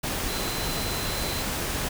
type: tone in noise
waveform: sine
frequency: 4053 Hz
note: B7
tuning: 44 cents sharp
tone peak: -36 dBFS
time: 0.28-1.43 s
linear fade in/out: 10 ms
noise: pink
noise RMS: -29 dBFS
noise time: 0.03-1.89 s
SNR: -10 dB
effects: none